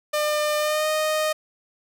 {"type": "tone with pitch glide", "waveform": "sawtooth", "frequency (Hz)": [601, 618.6], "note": ["D5", "D#5"], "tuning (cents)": [40, -10], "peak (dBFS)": -17, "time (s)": [0.13, 1.33], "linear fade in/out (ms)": 10, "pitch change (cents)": 50, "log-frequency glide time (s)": [0.58, 0.88], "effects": []}